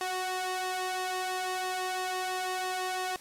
sawtooth tone with flanger, 370 Hz, F#4, in tune, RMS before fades -33 dBFS, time 0.01-3.16 s, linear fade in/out 0 ms, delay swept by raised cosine 1.1 to 1.63 ms, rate 3 Hz, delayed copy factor +0.8, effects white hiss -51 dBFS RMS until 3.2 s + low-pass 12000 Hz 12 dB/octave

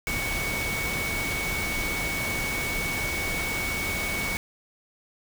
sine tone in noise, 2231 Hz, C#7, 11 cents sharp, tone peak -29 dBFS, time 0.07-4.37 s, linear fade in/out 0 ms, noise pink, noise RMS -31 dBFS, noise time 0.07-4.37 s, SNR -1 dB, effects none

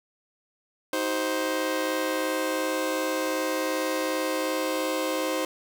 sawtooth chord, C diminished, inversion first, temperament just, 314 / 376.7 / 523.3 Hz, Eb4 / Gb4 / C5, +16 / +31 / 0 cents, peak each -26 / -30 / -24 dBFS, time 0.93-5.45 s, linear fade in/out 2 ms, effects 8-bit

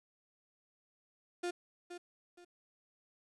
35% pulse tone with echo, 352 Hz, F4, 14 cents sharp, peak -33 dBFS, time 1.43-1.51 s, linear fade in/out 10 ms, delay 470 ms, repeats 2, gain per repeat -10 dB, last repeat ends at 2.45 s, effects resampled to 24000 Hz + 12-bit

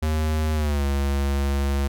square tone with pitch glide, 77.78 to 69.7 Hz, D#2 to C#2, 0 to +10 cents, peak -21 dBFS, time 0.02-1.88 s, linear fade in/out 10 ms, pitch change -190 cents, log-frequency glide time 0.54-0.85 s, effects none

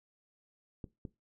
clicks, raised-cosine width 3 ms, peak -29 dBFS, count 2, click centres 0.842 / 1.052 s, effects noise-tail reverb RT60 0.2 s tail -18 dB re dry

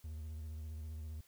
triangle tone with vibrato, 77.9 Hz, D#2, 3 cents sharp, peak -40 dBFS, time 0.04-1.21 s, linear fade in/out 5 ms, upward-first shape sine, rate 15 Hz, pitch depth 58 cents each way, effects white hiss -68 dBFS RMS until 1.27 s

